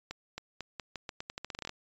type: accelerating click train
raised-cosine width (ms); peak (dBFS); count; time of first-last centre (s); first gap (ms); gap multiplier
0.2; -21; 17; 0.11-1.694; 270; 0.84
effects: resampled to 16000 Hz